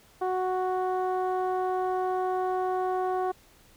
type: tone with low-pass filter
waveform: 15% pulse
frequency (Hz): 370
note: F#4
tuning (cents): 0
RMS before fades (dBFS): -28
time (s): 0.21-3.32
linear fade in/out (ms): 10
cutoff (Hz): 800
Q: 1.2
effects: pink hiss -58 dBFS RMS until 3.76 s